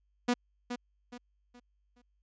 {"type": "tone with echo", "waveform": "sawtooth", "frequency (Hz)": 243.9, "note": "B3", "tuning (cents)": -21, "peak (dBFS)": -21, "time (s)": [0.28, 0.34], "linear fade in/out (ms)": 10, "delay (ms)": 420, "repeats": 4, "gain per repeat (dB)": -9, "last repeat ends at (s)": 2.02, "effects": ["added 50 Hz sine -70 dBFS peak until 2.22 s", "resampled to 16000 Hz"]}